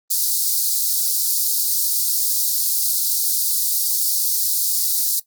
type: high-pass noise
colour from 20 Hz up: white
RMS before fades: -19 dBFS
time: 0.1-5.2 s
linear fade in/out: 10 ms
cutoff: 4200 Hz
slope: 48 dB/octave
effects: noise-tail reverb RT60 0.1 s tail -18 dB re dry + Opus 32 kbps